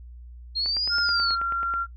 sine linear two-way sweep, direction up then down, 4186 to 5260 to 4186 Hz, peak -23 dBFS, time 0.55-1.36 s, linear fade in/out 20 ms, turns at 0.97 s
click train, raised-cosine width 0.5 ms, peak -23 dBFS, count 11, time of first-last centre 0.66-1.739 s, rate 9.27 Hz
sine tone with pitch glide, 1409 to 1375.2 Hz, F6 to F6, +15 to -27 cents, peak -23 dBFS, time 0.89-1.87 s, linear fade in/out 50 ms, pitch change -42 cents, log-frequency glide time 1.03-1.33 s
effects noise-tail reverb RT60 0.1 s tail -21 dB re dry + added 60 Hz sine -40 dBFS peak until 1.96 s

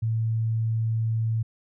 sine tone, 112.5 Hz, A2, 39 cents sharp, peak -22 dBFS, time 0.02-1.43 s, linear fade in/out 10 ms, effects none

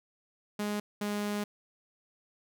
sawtooth tone pair in turn, 207.7 / 206.7 Hz, G#3 / G#3, 0 / -8 cents, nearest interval unison, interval 8 cents, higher first, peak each -27 / -27 dBFS, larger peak neither, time 0.59-0.8 / 1.01-1.44 s, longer second, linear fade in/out 5 ms, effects none

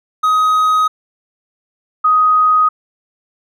triangle / sine tone pair in turn, 1259 / 1251.7 Hz, D#6 / D#6, +20 / +10 cents, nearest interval unison, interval 10 cents, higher first, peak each -8 dBFS, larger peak neither, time 0.23-0.88 / 2.04-2.69 s, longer neither, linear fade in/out 10 ms, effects none

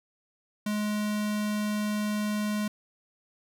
square tone with notch filter, 210 Hz, G#3, 19 cents sharp, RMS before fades -29 dBFS, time 0.66-2.68 s, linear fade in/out 5 ms, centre 470 Hz, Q 1.3, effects none

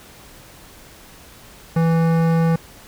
sine tone with hard clipping, 164.81 Hz, E3, in tune, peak -16 dBFS, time 1.76-2.56 s, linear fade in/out 5 ms, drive 16 dB, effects pink hiss -44 dBFS RMS until 2.87 s

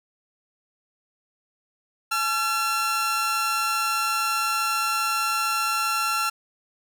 sawtooth tone pair together, 856 / 1358.8 Hz, A5 / F6, -48 / -48 cents, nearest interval minor sixth, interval 800 cents, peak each -28 / -19 dBFS, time 2.11-6.3 s, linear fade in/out 10 ms, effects none

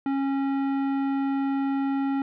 triangle tone with tanh clipping, 273.9 Hz, C#4, 21 cents flat, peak -25 dBFS, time 0.06-2.22 s, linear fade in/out 2 ms, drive 18 dB, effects none

